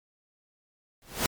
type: noise with exponential growth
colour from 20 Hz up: pink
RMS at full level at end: -22 dBFS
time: 1.02-1.26 s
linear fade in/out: 0 ms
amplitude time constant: 52 ms
effects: MP3 96 kbps